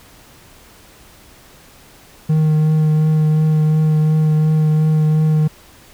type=tone with vibrato; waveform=triangle; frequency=155.1 Hz; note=D#3; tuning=5 cents flat; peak=-9 dBFS; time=2.29-5.48 s; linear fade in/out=10 ms; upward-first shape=triangle; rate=2.8 Hz; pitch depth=16 cents each way; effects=pink hiss -45 dBFS RMS until 5.93 s